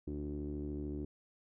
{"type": "tone with low-pass filter", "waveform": "sawtooth", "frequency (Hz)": 73.5, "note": "D2", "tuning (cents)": 2, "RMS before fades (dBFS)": -40, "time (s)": [0.07, 1.05], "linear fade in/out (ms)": 5, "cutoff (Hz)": 330, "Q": 9.5, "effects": []}